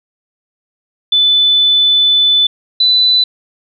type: tone pair in turn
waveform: sine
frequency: 3500 / 3992 Hz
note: A7 / B7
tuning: -10 / +18 cents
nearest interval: major second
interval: 228 cents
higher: second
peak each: -7 dBFS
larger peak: neither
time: 1.12-2.47 / 2.8-3.24 s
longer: first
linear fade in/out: 5 ms
effects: none